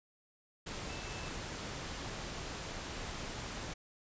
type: tone in noise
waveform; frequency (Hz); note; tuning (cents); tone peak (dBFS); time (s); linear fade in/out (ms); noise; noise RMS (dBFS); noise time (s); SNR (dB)
sine; 2637; E7; 0; -51; 0.89-1.31; 10; pink; -42; 0.66-3.74; -12
effects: resampled to 16000 Hz